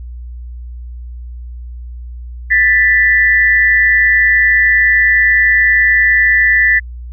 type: tone pair together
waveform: sine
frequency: 1766.3 / 1976 Hz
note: A6 / B6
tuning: +6 / 0 cents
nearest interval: major second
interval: 194 cents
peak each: -10 dBFS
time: 2.5-6.8 s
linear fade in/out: 20 ms
effects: added 60 Hz sine -25 dBFS peak until 7.12 s

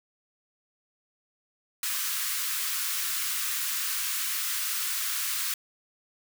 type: high-pass noise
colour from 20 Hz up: white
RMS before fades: -30 dBFS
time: 1.83-5.54 s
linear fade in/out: 2 ms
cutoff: 1100 Hz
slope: 48 dB/octave
effects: none

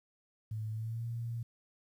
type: tone with pitch glide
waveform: sine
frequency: 108.9 to 116.72 Hz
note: A2 to A#2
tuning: -17 to +3 cents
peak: -35 dBFS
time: 0.51-1.43 s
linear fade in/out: 5 ms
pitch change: +120 cents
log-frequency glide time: 0.71-1.05 s
effects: 11-bit

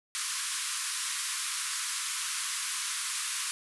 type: band-pass noise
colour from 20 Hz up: white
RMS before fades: -34 dBFS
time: 0.15-3.51 s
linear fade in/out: 0 ms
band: 1000 to 11000 Hz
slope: 96 dB/octave
effects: none

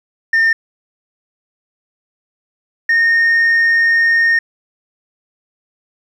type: tone pair in turn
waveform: sine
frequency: 1812 / 1839.4 Hz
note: A#6 / A#6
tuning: -50 / -24 cents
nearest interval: unison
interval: 26 cents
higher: second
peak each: -7 dBFS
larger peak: neither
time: 0.33-0.53 / 2.89-4.39 s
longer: second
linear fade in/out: 5 ms
effects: tanh soft clip ceiling -8 dBFS + 8-bit

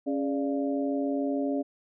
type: harmonic tone with a mistuned harmonic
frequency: 138.59 Hz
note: C#3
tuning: in tune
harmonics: 2 / 3 / 4 / 5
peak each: -27 / -35 / -33 / -39 dBFS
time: 0.06-1.63 s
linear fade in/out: 20 ms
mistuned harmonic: 4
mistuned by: +96 cents
effects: none

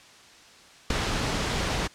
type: noise with ADSR envelope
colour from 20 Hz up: pink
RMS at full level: -21 dBFS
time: 0.9-1.88 s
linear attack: 4 ms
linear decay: 7 ms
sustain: -6 dB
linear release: 18 ms
effects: white hiss -51 dBFS RMS until 1.94 s + low-pass 6000 Hz 12 dB/octave

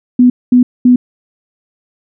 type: tone bursts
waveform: sine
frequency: 247.8 Hz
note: B3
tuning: 6 cents sharp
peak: -3 dBFS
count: 3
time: 0.19-0.96 s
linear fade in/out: 5 ms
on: 110 ms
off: 220 ms
effects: none

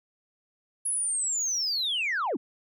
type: linear sweep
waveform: sine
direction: down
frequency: 10630 to 195.6 Hz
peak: -24 dBFS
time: 0.85-2.37 s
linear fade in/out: 10 ms
effects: tanh soft clip ceiling -23 dBFS

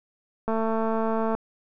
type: click train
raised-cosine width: 1 ms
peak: -14 dBFS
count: 195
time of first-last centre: 0.48-1.35 s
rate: 223 Hz
effects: none

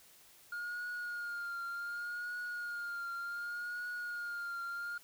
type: tone with vibrato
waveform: sine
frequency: 1420 Hz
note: F6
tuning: 28 cents sharp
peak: -35 dBFS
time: 0.52-4.98 s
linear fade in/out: 5 ms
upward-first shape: triangle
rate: 0.67 Hz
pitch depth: 45 cents each way
effects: tanh soft clip ceiling -37 dBFS + white hiss -61 dBFS RMS until 5.03 s

